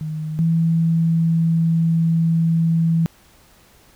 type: tone pair in turn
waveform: sine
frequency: 155.56 / 164.68 Hz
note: D#3 / E3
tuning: 0 / -1 cents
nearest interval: minor second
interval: 99 cents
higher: second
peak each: -23 / -14 dBFS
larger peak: second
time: 0.01-0.39 / 0.39-3.06 s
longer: second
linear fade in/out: 0 ms
effects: pink hiss -52 dBFS RMS until 3.95 s